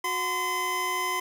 25% pulse tone pair together, 365.8 / 1025 Hz, F#4 / C6, -20 / -36 cents, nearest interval octave + tritone, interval 1784 cents, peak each -31 / -23 dBFS, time 0.04-1.2 s, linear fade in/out 5 ms, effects none

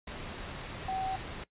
sine tone in noise, 761 Hz, F#5, 48 cents sharp, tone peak -31 dBFS, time 0.88-1.16 s, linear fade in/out 5 ms, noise pink, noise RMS -41 dBFS, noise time 0.07-1.44 s, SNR +7 dB, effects noise-tail reverb RT60 0.1 s tail -19 dB re dry + resampled to 8000 Hz

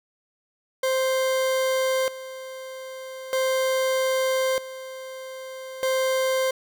40% pulse tone with tremolo, 523.3 Hz, C5, in tune, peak -20 dBFS, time 0.83-6.51 s, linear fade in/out 5 ms, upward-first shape square, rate 0.4 Hz, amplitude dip 80%, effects none

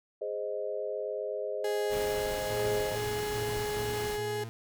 sine chord, Ab major, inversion none, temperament equal, 415.3 / 523.3 / 622.3 Hz, Ab4 / C5 / Eb5, 0 / 0 / 0 cents, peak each -36 dBFS, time 0.21-2.96 s, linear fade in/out 10 ms
35% pulse tone with pitch glide, 415.3 to 418.7 Hz, G#4 to G#4, 0 to +14 cents, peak -30 dBFS, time 1.64-4.44 s, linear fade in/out 5 ms, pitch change +14 cents, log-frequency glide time 1.96-3.18 s
pink noise, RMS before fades -40 dBFS, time 1.89-4.19 s, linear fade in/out 50 ms
40% pulse tone bursts, 113.6 Hz, A#2, 44 cents flat, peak -38 dBFS, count 5, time 2.5-4.49 s, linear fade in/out 0 ms, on 310 ms, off 110 ms
effects none

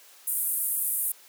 white band-pass noise, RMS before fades -28 dBFS, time 0.27-1.12 s, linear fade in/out 5 ms, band 9000 to 15000 Hz, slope 48 dB/octave, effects white hiss -53 dBFS RMS until 1.28 s + high-pass 400 Hz 12 dB/octave

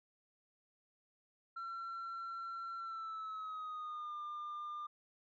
sine tone with pitch glide, 1356 to 1201.1 Hz, E6 to D6, +49 to +39 cents, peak -39 dBFS, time 1.56-4.87 s, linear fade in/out 10 ms, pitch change -210 cents, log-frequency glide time 2.78-4.15 s, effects tanh soft clip ceiling -40 dBFS

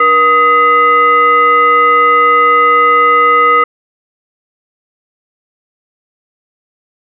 sine tone with frequency modulation, 1255 Hz, D#6, 15 cents sharp, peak -5 dBFS, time 0-3.64 s, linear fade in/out 5 ms, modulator 776 Hz, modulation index 0.73, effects none

